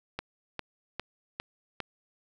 click train, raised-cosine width 0.3 ms, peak -17 dBFS, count 5, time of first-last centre 0.19-1.803 s, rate 2.48 Hz, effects 9-bit

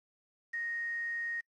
sine tone with quantisation, 1864.7 Hz, A#6, in tune, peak -34 dBFS, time 0.53-1.41 s, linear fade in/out 10 ms, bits 9, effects noise-tail reverb RT60 0.1 s tail -25 dB re dry + low-pass 6000 Hz 12 dB/octave

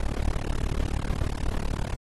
brown noise with amplitude modulation, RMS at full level -23 dBFS, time 0-1.94 s, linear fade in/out 2 ms, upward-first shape sine, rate 36.4 Hz, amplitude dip 100%, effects AAC 32 kbps

